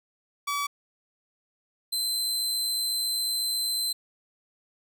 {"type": "tone pair in turn", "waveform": "sawtooth", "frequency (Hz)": [1144, 4077], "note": ["D6", "C8"], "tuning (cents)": [-46, -46], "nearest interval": "octave + minor seventh", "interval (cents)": 2200, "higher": "second", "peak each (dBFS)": -23, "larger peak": "neither", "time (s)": [[0.47, 0.67], [1.92, 3.93]], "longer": "second", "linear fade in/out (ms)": 10, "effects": []}